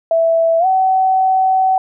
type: tone with pitch glide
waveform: sine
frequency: 659.3 to 757.3 Hz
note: E5 to F#5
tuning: 0 to +40 cents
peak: -10 dBFS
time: 0.11-1.78 s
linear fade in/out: 2 ms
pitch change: +240 cents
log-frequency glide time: 0.59-0.66 s
effects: none